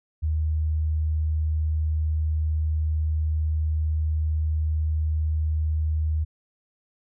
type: tone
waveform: sine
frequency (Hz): 77.78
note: D#2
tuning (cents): 0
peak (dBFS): -21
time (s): 0.22-6.25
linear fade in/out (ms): 20
effects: none